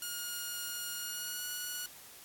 5% pulse tone with pitch glide, 1432 to 1457.9 Hz, F6 to F#6, +43 to -26 cents, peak -26 dBFS, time 0.02-1.86 s, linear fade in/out 2 ms, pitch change +31 cents, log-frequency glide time 1-1.45 s, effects white hiss -53 dBFS RMS until 2.24 s + AAC 64 kbps

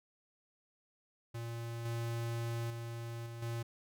square tone with level steps, 116.54 Hz, A#2, in tune, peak -40 / -36 / -41 / -44 / -37 dBFS, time 1.34-3.63 s, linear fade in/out 10 ms, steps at 1.85 / 2.7 / 3.26 / 3.42 s, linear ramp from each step 5 ms, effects none

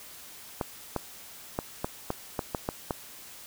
clicks, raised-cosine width 1 ms, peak -14 dBFS, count 9, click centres 0.612 / 0.963 / 1.589 / 1.845 / 2.104 / 2.392 / 2.548 / 2.689 / 2.908 s, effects white hiss -47 dBFS RMS until 3.46 s

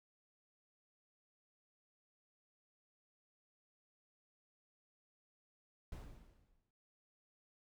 brown noise with exponential decay, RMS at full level -45 dBFS, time 5.92-6.71 s, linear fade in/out 2 ms, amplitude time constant 170 ms, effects none

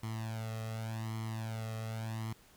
sawtooth tone with flanger, 111.4 Hz, A2, 22 cents sharp, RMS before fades -39 dBFS, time 0.03-2.33 s, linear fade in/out 5 ms, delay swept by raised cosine 0.95 to 1.57 ms, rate 0.87 Hz, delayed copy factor +0.9, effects pink hiss -62 dBFS RMS until 2.56 s

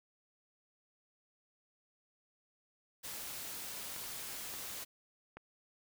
white noise, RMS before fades -44 dBFS, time 3.03-4.85 s, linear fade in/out 20 ms
clicks, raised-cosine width 0.5 ms, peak -33 dBFS, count 3, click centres 3.963 / 4.539 / 5.37 s
effects none

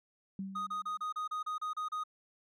sine tone with exponential decay, 193.2 Hz, G3, 25 cents flat, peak -34 dBFS, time 0.39-1.04 s, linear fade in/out 2 ms, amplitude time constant 140 ms
triangle tone bursts, 1244.5 Hz, D#6, in tune, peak -32 dBFS, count 10, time 0.55-2.038 s, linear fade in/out 10 ms, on 120 ms, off 32 ms
effects none

